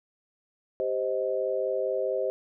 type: chord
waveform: sine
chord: C minor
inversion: second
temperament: just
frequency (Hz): 392.4 / 523.3 / 627.9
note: G4 / C5 / Eb5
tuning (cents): +2 / 0 / +16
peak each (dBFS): -31 / -28 / -31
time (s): 0.8-2.3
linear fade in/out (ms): 0
effects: none